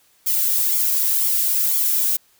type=noise with flanger; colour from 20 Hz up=violet; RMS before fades=-19 dBFS; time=0.26-2.17 s; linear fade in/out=10 ms; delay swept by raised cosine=0.89 to 2.09 ms; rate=2 Hz; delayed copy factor=+0.65; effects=white hiss -58 dBFS RMS until 2.39 s